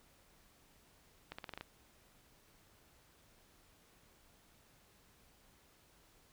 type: accelerating click train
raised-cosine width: 0.3 ms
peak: -28 dBFS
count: 7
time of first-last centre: 1.32-1.61 s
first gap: 65 ms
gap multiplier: 0.88
effects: pink hiss -67 dBFS RMS until 6.32 s